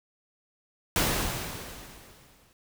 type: noise with exponential decay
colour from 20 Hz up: pink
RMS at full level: -23 dBFS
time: 0.96-2.53 s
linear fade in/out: 1 ms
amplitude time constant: 340 ms
effects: none